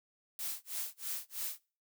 blue noise with tremolo, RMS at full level -37 dBFS, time 0.39-1.59 s, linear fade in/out 0 ms, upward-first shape sine, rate 3.1 Hz, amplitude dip 100%, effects noise-tail reverb RT60 0.4 s tail -25 dB re dry

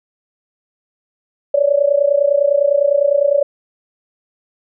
sine tone with amplitude modulation, 570 Hz, C#5, 48 cents sharp, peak -7 dBFS, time 1.54-3.43 s, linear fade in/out 5 ms, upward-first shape sine, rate 29.9 Hz, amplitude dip 85%, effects none

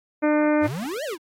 harmonic tone, 300.9 Hz, D4, 42 cents sharp, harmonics 1 / 2 / 3 / 4 / 5 / 6 / 7 / 8, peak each -19 / -22 / -30 / -33 / -32 / -36 / -35 / -39 dBFS, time 0.22-0.68 s, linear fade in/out 20 ms
square exponential two-way sweep, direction up then down, 80.8 to 659.3 to 296.8 Hz, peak -28 dBFS, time 0.61-1.18 s, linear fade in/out 50 ms, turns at 1.04 s
effects AAC 48 kbps

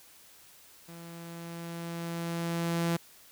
sawtooth tone with level ramp, 168.7 Hz, E3, 40 cents sharp, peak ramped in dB -41 to -22 dBFS, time 0.88-2.97 s, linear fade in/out 10 ms, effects white hiss -56 dBFS RMS until 3.31 s

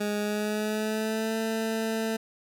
20% pulse tone with pitch glide, 207.7 to 222.6 Hz, G#3 to A3, 0 to +20 cents, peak -22 dBFS, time 0-2.17 s, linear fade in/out 10 ms, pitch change +120 cents, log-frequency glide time 0.19-1.36 s, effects none

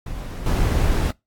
brown noise with level steps, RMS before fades -30 / -19 dBFS, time 0.06-1.11 s, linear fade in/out 5 ms, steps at 0.46 s, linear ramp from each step 2 ms, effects noise-tail reverb RT60 0.2 s tail -23 dB re dry + AAC 64 kbps

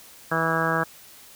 harmonic tone, 163.2 Hz, E3, 17 cents flat, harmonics 1 / 2 / 3 / 4 / 5 / 6 / 7 / 8 / 9 / 10, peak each -29 / -32 / -30 / -30 / -33 / -32 / -30 / -29 / -32 / -27 dBFS, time 0.31-0.84 s, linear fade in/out 10 ms, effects white hiss -48 dBFS RMS until 1.35 s

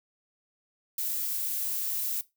violet noise, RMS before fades -31 dBFS, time 0.98-2.21 s, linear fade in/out 2 ms, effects noise-tail reverb RT60 0.2 s tail -18 dB re dry

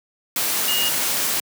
sine tone in noise, 2856 Hz, F7, 38 cents sharp, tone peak -21 dBFS, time 0.68-0.89 s, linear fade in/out 2 ms, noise white, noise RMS -22 dBFS, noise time 0.36-1.4 s, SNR -2 dB, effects high-pass 150 Hz 12 dB/octave

